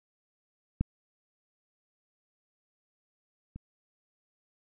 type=clicks; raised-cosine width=5 ms; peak=-14 / -29 dBFS; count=2; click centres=0.81 / 3.56 s; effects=none